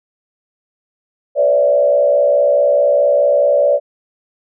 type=tone with frequency modulation; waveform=sine; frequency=576 Hz; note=D5; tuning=34 cents flat; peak=-9 dBFS; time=1.35-3.8 s; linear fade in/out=50 ms; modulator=64.7 Hz; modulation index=0.91; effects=none